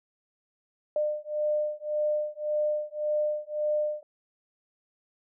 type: beating tone pair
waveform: sine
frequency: 601 / 602.8 Hz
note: D5 / D5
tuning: +40 / +45 cents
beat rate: 1.8 Hz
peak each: -29 dBFS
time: 0.96-4.03 s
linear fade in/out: 2 ms
effects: none